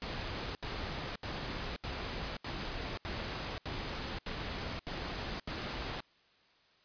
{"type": "noise bursts", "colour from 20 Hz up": "pink", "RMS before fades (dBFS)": -39, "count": 10, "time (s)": [0.02, 6.004], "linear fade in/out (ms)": 0, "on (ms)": 530, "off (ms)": 76, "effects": ["white hiss -67 dBFS RMS until 6.84 s", "resampled to 11025 Hz"]}